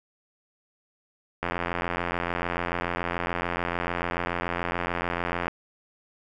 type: click train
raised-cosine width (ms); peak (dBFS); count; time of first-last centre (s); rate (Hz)
0.5; -12; 353; 1.43-5.481; 86.9
effects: none